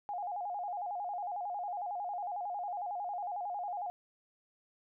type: tone with vibrato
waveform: sine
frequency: 765 Hz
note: G5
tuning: 42 cents flat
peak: -35 dBFS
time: 0.09-3.9 s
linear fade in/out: 0 ms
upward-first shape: square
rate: 11 Hz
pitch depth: 120 cents each way
effects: none